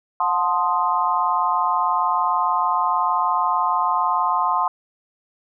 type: chord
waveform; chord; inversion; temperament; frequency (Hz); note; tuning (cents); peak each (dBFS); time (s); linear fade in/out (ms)
sine; F# diminished seventh; none; equal with one note detuned; 721.8 / 880 / 1046.5 / 1244.5; F#5 / A5 / C6 / Eb6; -43 / 0 / 0 / 0; -25 / -23 / -20 / -25; 0.2-4.68; 2
effects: none